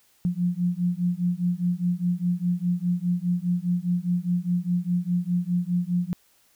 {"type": "beating tone pair", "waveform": "sine", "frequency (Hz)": [174.4, 179.3], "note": ["F3", "F3"], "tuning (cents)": [-2, 46], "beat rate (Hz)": 4.9, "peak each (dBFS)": -25, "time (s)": [0.25, 6.13], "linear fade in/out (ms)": 0, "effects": ["white hiss -62 dBFS RMS until 6.55 s"]}